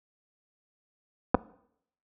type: clicks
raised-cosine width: 1 ms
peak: -6 dBFS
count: 2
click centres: 1.345 / 1.349 s
effects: noise-tail reverb RT60 0.7 s tail -21 dB re dry + high-pass 60 Hz 12 dB/octave